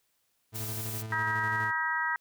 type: tone with tremolo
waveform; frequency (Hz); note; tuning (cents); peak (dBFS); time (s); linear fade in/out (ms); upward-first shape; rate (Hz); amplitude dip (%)
40% pulse; 110.1; A2; +2; -34; 0.52-1.72; 50; square; 12; 35
type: noise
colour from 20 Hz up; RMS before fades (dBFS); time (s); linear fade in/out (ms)
blue; -38; 0.54-1.03; 20
type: harmonic tone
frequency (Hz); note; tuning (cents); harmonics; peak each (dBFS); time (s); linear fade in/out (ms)
318.8; D#4; +42; 3 / 4 / 5 / 6; -33 / -35 / -32 / -32; 1.12-2.16; 2
effects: white hiss -74 dBFS RMS until 2.2 s